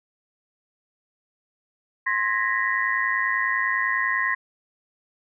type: tone cluster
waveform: sine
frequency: 1056 / 1671 / 1859 / 1969 Hz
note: C6 / G#6 / A#6 / B6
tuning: +16 / +10 / -5 / -6 cents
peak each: -27 / -30 / -24 / -27 dBFS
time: 2.06-4.35 s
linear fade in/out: 10 ms
effects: none